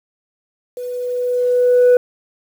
sine tone with level ramp, 493.9 Hz, B4, in tune, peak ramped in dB -24 to -4 dBFS, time 0.77-1.97 s, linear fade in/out 2 ms, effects tanh soft clip ceiling -6 dBFS + 7-bit

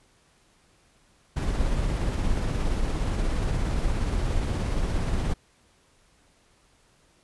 brown noise with tremolo, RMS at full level -24 dBFS, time 1.36-5.34 s, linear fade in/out 10 ms, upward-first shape triangle, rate 17 Hz, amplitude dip 30%, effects pink hiss -62 dBFS RMS until 7.23 s + resampled to 24000 Hz

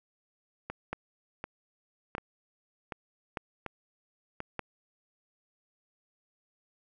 two click trains, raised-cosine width 0.5 ms, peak -21 / -18 dBFS, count 6 / 4, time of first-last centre 0.7-4.404 / 0.93-4.593 s, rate 1.35 / 0.819 Hz, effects none

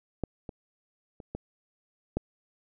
clicks, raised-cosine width 2 ms, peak -16 / -25 / -30 / -21 / -14 dBFS, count 5, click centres 0.237 / 0.492 / 1.202 / 1.35 / 2.17 s, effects none

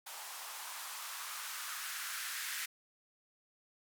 violet noise with band-pass filter sweep, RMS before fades -43 dBFS, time 0.06-2.66 s, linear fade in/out 10 ms, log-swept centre 800 to 1700 Hz, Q 2.6, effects none

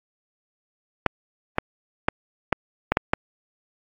clicks, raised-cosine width 0.5 ms, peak -3 dBFS, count 7, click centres 1.063 / 1.584 / 2.085 / 2.527 / 2.92 / 2.971 / 3.135 s, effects AAC 64 kbps

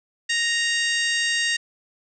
harmonic tone, 932.3 Hz, A#5, in tune, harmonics 2 / 3 / 4 / 5 / 6 / 7 / 8 / 9, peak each -23 / -27 / -29 / -31 / -33 / -34 / -35 / -36 dBFS, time 0.29-1.57 s, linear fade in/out 10 ms, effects none

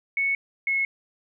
sine tone pair in turn, 2211 / 2181 Hz, C#7 / C#7, -5 / -29 cents, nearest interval unison, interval 24 cents, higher first, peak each -21 dBFS, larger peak neither, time 0.17-0.35 / 0.67-0.85 s, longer neither, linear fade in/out 2 ms, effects none

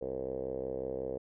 5% pulse tone with low-pass filter, 65.5 Hz, C2, 2 cents sharp, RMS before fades -37 dBFS, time 0.01-1.18 s, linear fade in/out 10 ms, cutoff 490 Hz, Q 6.9, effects none

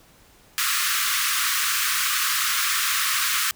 pink high-pass noise, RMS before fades -23 dBFS, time 0.58-3.51 s, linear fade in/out 0 ms, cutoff 1100 Hz, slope 96 dB/octave, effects pink hiss -54 dBFS RMS until 3.55 s

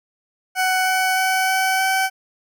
20% pulse tone with pitch steps, 746 / 750.3 / 754.7 / 759 / 763.4 Hz, F#5 / F#5 / F#5 / F#5 / G5, +14 / +24 / +34 / +44 / -46 cents, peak -12 dBFS, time 0.55-2.1 s, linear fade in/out 50 ms, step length 310 ms, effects none

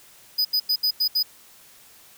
square tone bursts at uneven times, 4978 Hz, D#8, in tune, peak -19 dBFS, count 6, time 0.38-0.45 / 0.53-0.6 / 0.69-0.76 / 0.83-0.91 / 1-1.08 / 1.15-1.23 s, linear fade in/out 10 ms, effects white hiss -51 dBFS RMS until 2.17 s

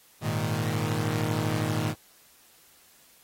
sawtooth chord, Ab suspended second, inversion none, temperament equal, 103.83 / 116.54 / 155.56 Hz, Ab2 / Bb2 / Eb3, 0 / 0 / 0 cents, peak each -27 / -26 / -26 dBFS, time 0.21-1.95 s, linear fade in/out 50 ms, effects white hiss -58 dBFS RMS until 3.23 s + AAC 48 kbps

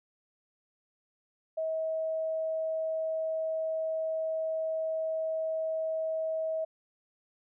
sine tone, 640 Hz, D#5, 49 cents sharp, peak -29 dBFS, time 1.57-6.65 s, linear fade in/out 10 ms, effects none

